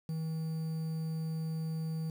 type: tone with quantisation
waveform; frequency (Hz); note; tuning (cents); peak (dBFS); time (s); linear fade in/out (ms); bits
triangle; 160; D#3; +49; -31; 0.09-2.1; 2; 9
effects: none